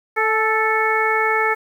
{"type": "harmonic tone with a mistuned harmonic", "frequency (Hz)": 440, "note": "A4", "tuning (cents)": 0, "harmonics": [1, 2, 3, 4, 5], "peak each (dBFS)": [-22, -22, -22, -22, -22], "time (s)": [0.16, 1.55], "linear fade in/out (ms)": 20, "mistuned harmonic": 2, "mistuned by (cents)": -24, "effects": ["8-bit"]}